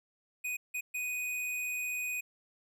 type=tone bursts at uneven times; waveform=square; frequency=2489 Hz; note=D#7; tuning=in tune; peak=-34 dBFS; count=3; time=0.44-0.57 / 0.74-0.81 / 0.94-2.21 s; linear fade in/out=10 ms; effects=none